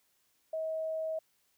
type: tone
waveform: sine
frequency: 638 Hz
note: D#5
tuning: 43 cents sharp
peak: -32 dBFS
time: 0.53-1.19 s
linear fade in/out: 5 ms
effects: white hiss -73 dBFS RMS until 1.57 s